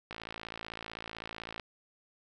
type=click train; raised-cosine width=0.3 ms; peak=-24 dBFS; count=84; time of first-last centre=0.11-1.597 s; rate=55.8 Hz; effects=none